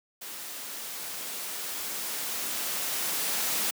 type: noise with level ramp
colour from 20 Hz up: white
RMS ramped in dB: -40 to -28 dBFS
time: 0.21-3.71 s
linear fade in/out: 10 ms
effects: high-pass 200 Hz 12 dB/octave